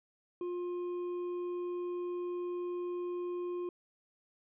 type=tone with hard clipping; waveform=triangle; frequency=353.9 Hz; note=F4; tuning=23 cents sharp; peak=-36 dBFS; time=0.41-3.69 s; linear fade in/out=2 ms; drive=8 dB; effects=resampled to 8000 Hz